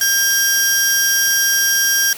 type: tone pair together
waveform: sawtooth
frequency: 1600 / 5674 Hz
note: G6 / F8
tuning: +35 / +27 cents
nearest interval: octave + minor seventh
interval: 2192 cents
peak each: -13 dBFS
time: 0.01-2.13 s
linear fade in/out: 2 ms
effects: white hiss -32 dBFS RMS until 2.17 s